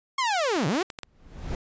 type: linear two-way sweep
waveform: sawtooth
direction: down then up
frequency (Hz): 1100 to 130.81 to 395.8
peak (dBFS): -19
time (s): 0.18-0.83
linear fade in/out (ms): 5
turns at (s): 0.67
type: clicks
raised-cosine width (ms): 0.2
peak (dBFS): -18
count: 7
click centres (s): 0.563 / 0.631 / 0.753 / 0.811 / 0.902 / 0.988 / 1.033
type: noise with exponential growth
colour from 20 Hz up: brown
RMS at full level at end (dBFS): -27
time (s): 1.04-1.55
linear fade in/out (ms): 1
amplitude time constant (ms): 110
effects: resampled to 16000 Hz